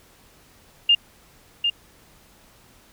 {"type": "tone with echo", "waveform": "sine", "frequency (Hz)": 2815, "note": "F7", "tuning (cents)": 13, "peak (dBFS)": -12, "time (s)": [0.89, 0.95], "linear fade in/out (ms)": 5, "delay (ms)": 750, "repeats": 1, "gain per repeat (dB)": -6, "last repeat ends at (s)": 1.7, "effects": ["pink hiss -54 dBFS RMS until 2.92 s"]}